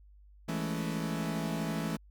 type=chord; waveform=40% pulse; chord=A major seventh; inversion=second; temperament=equal; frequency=164.81 / 207.7 / 220 / 277.2 Hz; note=E3 / G#3 / A3 / C#4; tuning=0 / 0 / 0 / 0 cents; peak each=-34 / -39 / -37 / -39 dBFS; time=0.48-1.97 s; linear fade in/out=10 ms; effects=added 50 Hz sine -54 dBFS peak until 2.1 s